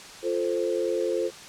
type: chord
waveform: sine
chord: F major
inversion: none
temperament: equal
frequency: 349.2 / 440 / 523.3 Hz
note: F4 / A4 / C5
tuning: 0 / 0 / 0 cents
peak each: -28 dBFS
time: 0.22-1.31 s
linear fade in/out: 50 ms
effects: white hiss -43 dBFS RMS until 1.48 s + low-pass 7000 Hz 12 dB/octave